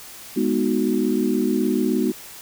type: chord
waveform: sine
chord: G# minor seventh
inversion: none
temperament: equal with one note detuned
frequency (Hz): 207.7 / 246.9 / 313.5 / 370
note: G#3 / B3 / D#4 / F#4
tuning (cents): 0 / 0 / +13 / 0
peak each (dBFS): -24 / -22 / -24 / -24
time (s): 0.36-2.12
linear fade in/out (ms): 10
effects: white hiss -40 dBFS RMS until 2.41 s